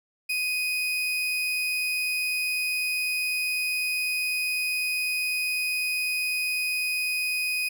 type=tone; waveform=35% pulse; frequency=2496 Hz; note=D#7; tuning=5 cents sharp; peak=-23 dBFS; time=0.29-7.69 s; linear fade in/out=10 ms; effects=none